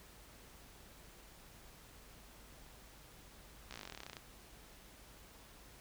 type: slowing click train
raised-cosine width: 0.2 ms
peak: -29 dBFS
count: 20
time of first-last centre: 3.71-4.168 s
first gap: 15 ms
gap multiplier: 1.05
effects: added 50 Hz sine -63 dBFS peak until 5.8 s + pink hiss -59 dBFS RMS until 5.8 s